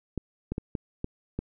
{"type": "clicks", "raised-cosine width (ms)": 3, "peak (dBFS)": -17, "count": 6, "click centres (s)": [0.177, 0.52, 0.581, 0.752, 1.044, 1.39], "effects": []}